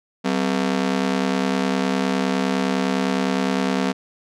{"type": "ring-modulated tone", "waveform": "sawtooth", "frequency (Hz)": 225.5, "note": "A3", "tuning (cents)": 43, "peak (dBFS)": -12, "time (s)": [0.24, 3.93], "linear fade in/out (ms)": 20, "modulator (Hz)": 34.9, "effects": ["low-pass 6000 Hz 12 dB/octave"]}